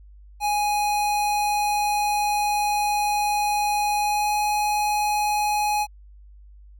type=tone with pitch glide; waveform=square; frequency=830.6 to 836.4 Hz; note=G#5 to G#5; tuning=0 to +12 cents; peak=-21 dBFS; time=0.4-5.87 s; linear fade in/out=50 ms; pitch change=+12 cents; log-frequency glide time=3.96-4.36 s; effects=added 50 Hz sine -44 dBFS peak until 6.79 s